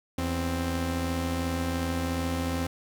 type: tone pair together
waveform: sawtooth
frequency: 82.72 / 262.1 Hz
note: E2 / C4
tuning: +7 / +3 cents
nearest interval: octave + minor sixth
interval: 1996 cents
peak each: -26 dBFS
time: 0.18-2.67 s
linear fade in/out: 5 ms
effects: none